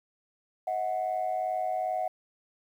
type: tone pair together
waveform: sine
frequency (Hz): 635.5 / 738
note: D#5 / F#5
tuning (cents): +36 / -5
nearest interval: minor third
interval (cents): 259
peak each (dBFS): -31 / -28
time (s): 0.67-2.08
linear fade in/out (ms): 5
effects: tanh soft clip ceiling -22 dBFS + 10-bit